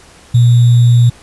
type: tone with sample-and-hold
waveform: sine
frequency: 120 Hz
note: B2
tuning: 49 cents flat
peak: -4 dBFS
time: 0.34-1.1 s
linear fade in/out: 10 ms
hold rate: 3675 Hz
effects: pink hiss -41 dBFS RMS until 1.22 s + resampled to 24000 Hz